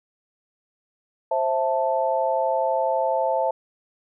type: chord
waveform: sine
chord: A minor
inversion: first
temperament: just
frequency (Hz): 528 / 660 / 880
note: C5 / E5 / A5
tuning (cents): +16 / +2 / 0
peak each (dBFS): -24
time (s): 1.31-3.51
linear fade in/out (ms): 5
effects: none